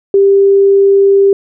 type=tone; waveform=sine; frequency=395.1 Hz; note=G4; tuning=14 cents sharp; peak=-4 dBFS; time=0.14-1.33 s; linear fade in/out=2 ms; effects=none